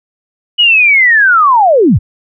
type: linear sweep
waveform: sine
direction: down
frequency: 2960 to 60 Hz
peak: -4 dBFS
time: 0.58-1.99 s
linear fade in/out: 20 ms
effects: none